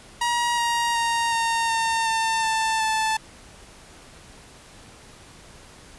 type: tone with pitch steps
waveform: sawtooth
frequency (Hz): 952 / 941.1 / 930.3 / 919.6 / 909 / 898.6 / 888.2 / 878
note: A#5 / A#5 / A#5 / A#5 / A#5 / A5 / A5 / A5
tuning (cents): +36 / +16 / -4 / -24 / -44 / +36 / +16 / -4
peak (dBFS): -17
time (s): 0.21-3.17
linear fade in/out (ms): 5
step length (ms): 370
effects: pink hiss -47 dBFS RMS until 5.98 s + resampled to 24000 Hz